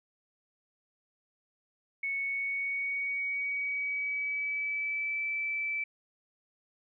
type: tone with pitch glide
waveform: sine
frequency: 2212 to 2318 Hz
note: C#7 to D7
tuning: -4 to -23 cents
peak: -30 dBFS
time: 2.03-5.84 s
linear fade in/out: 5 ms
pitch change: +81 cents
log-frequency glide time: 2.13-5.23 s
effects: none